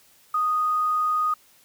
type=tone with quantisation; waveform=sine; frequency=1241 Hz; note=D#6; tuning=5 cents flat; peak=-20 dBFS; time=0.34-1.34 s; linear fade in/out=5 ms; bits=8; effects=white hiss -57 dBFS RMS until 1.64 s